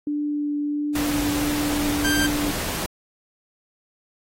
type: tone with vibrato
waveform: sine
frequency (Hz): 293.7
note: D4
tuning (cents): 0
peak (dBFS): -22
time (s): 0.07-2.51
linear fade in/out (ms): 2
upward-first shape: triangle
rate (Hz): 1.5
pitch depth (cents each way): 9
type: noise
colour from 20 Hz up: pink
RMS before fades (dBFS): -28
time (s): 0.95-2.86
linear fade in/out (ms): 5
type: tone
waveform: sawtooth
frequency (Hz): 1578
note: G6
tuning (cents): +11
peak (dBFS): -18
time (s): 2.04-2.27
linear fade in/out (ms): 10
effects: AAC 48 kbps